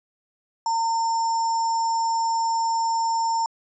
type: tone with sample-and-hold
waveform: sine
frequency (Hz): 910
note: A#5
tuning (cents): -42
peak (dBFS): -20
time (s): 0.66-3.46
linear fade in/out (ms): 2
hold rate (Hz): 6300
effects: resampled to 22050 Hz